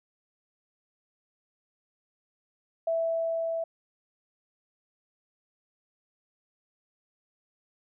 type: tone with level ramp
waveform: sine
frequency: 659.3 Hz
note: E5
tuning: in tune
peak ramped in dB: -24 to -28 dBFS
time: 2.87-3.64 s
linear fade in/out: 5 ms
effects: none